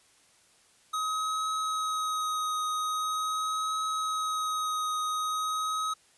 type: tone with vibrato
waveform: square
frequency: 1264 Hz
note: D#6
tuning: 27 cents sharp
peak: -29 dBFS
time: 0.93-5.94 s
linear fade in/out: 10 ms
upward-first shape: triangle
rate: 0.43 Hz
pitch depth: 18 cents each way
effects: white hiss -62 dBFS RMS until 6.17 s + resampled to 24000 Hz